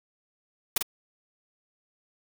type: noise with echo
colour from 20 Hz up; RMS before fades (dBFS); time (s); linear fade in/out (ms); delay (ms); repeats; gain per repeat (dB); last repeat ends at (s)
white; -23; 0.76-0.78; 5; 47; 1; -5; 0.827
effects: none